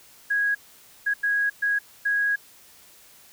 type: tone bursts at uneven times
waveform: sine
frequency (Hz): 1652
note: G#6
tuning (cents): -10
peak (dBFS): -20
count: 5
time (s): 0.3-0.55 / 1.06-1.14 / 1.23-1.5 / 1.62-1.79 / 2.05-2.36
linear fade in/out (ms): 10
effects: white hiss -52 dBFS RMS until 3.32 s